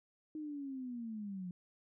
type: linear sweep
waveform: sine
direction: down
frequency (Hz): 312.2 to 174.9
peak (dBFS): -40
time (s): 0.35-1.51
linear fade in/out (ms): 2
effects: none